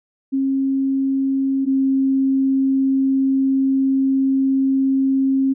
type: tone pair in turn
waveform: sine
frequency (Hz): 270 / 268.3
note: C#4 / C4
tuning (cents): -45 / +44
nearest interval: unison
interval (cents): 11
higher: first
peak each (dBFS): -16 / -14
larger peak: second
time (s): 0.32-1.66 / 1.66-5.54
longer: second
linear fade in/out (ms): 20
effects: none